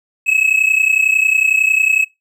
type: tone pair together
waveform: triangle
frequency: 2559 / 2590 Hz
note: D#7 / E7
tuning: +48 / -31 cents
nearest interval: unison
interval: 21 cents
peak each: -13 / -12 dBFS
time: 0.26-2.05 s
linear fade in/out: 20 ms
effects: noise-tail reverb RT60 0.2 s tail -22 dB re dry